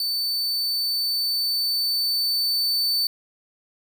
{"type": "tone with level ramp", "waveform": "45% pulse", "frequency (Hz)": 4530, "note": "C#8", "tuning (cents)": 37, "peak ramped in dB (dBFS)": [-22, -19], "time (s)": [0, 3.07], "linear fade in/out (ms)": 2, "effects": []}